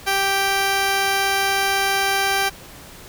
10% pulse tone pair together, 392 / 784 Hz, G4 / G5, 0 / 0 cents, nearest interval octave, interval 1200 cents, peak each -14 / -14 dBFS, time 0.06-2.5 s, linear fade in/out 20 ms, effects pink hiss -41 dBFS RMS until 3.08 s

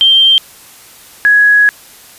sine tone pair in turn, 3155 / 1671.3 Hz, G7 / G#6, +10 / +10 cents, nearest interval major seventh, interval 1100 cents, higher first, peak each -4 dBFS, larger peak neither, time 0.01-0.38 / 1.25-1.69 s, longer second, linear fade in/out 0 ms, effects white hiss -38 dBFS RMS until 2.18 s + resampled to 32000 Hz

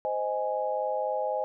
sine chord, Ab major, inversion first, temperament just, 519.1 / 623 / 830.6 Hz, C5 / Eb5 / Ab5, -14 / +2 / 0 cents, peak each -31 dBFS, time 0.05-1.44 s, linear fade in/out 0 ms, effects none

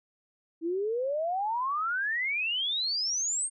sine exponential sweep, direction up, 318.8 to 8780 Hz, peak -27 dBFS, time 0.61-3.5 s, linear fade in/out 50 ms, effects none

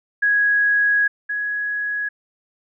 sine tone pair in turn, 1661.2 / 1671.8 Hz, G#6 / G#6, 0 / +11 cents, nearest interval unison, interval 11 cents, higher second, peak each -14 / -21 dBFS, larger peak first, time 0.22-1.08 / 1.29-2.09 s, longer first, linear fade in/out 10 ms, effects none

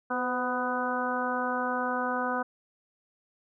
harmonic tone with a mistuned harmonic, 249 Hz, B3, 14 cents sharp, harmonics 1 / 2 / 3 / 4 / 5 / 6, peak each -34 / -34 / -34 / -34 / -34 / -34 dBFS, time 0.1-2.43 s, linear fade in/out 10 ms, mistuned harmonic 2, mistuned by +30 cents, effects none

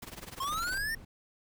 pink noise with tremolo, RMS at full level -42 dBFS, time 0.02-0.78 s, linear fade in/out 5 ms, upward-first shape sine, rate 20 Hz, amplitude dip 85%
square linear sweep, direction up, 1046.5 to 1850 Hz, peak -32 dBFS, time 0.4-0.95 s, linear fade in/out 5 ms
brown noise, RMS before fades -45 dBFS, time 0.49-1.05 s, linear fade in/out 5 ms
effects none

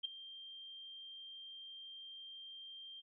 sine tone with ADSR envelope, 3173 Hz, G7, 20 cents sharp, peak -33 dBFS, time 0.03-3.02 s, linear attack 21 ms, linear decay 7 ms, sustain -16 dB, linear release 29 ms, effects none

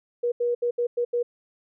sine tone bursts at uneven times, 480.5 Hz, B4, 48 cents flat, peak -21 dBFS, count 6, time 0.23-0.32 / 0.4-0.55 / 0.62-0.71 / 0.78-0.87 / 0.97-1.05 / 1.13-1.23 s, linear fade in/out 10 ms, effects none

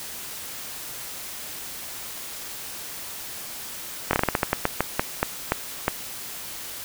slowing click train, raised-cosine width 0.5 ms, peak -4 dBFS, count 15, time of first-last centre 4.11-5.881 s, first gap 22 ms, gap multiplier 1.24, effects white hiss -36 dBFS RMS until 6.84 s

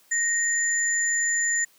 sine tone pair together, 1864.7 / 7063 Hz, A#6 / A8, 0 / +6 cents, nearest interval octave + major seventh, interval 2306 cents, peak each -24 dBFS, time 0.11-1.65 s, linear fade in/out 10 ms, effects white hiss -59 dBFS RMS until 1.78 s + high-pass 150 Hz 12 dB/octave

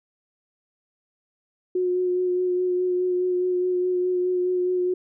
sine tone with vibrato, 362.5 Hz, F#4, 35 cents flat, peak -20 dBFS, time 1.75-4.94 s, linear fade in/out 5 ms, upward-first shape sine, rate 4.8 Hz, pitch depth 17 cents each way, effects none

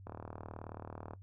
click train, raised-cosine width 1 ms, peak -30 dBFS, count 42, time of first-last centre 0.07-1.135 s, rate 38.5 Hz, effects noise-tail reverb RT60 0.1 s tail -18 dB re dry + added 96 Hz sine -50 dBFS peak until 1.22 s

